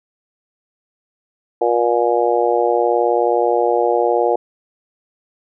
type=harmonic tone; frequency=119.2 Hz; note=A#2; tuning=39 cents sharp; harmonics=3 / 4 / 5 / 6 / 7; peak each=-20 / -17 / -21 / -20 / -21 dBFS; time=1.61-4.36 s; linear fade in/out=5 ms; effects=none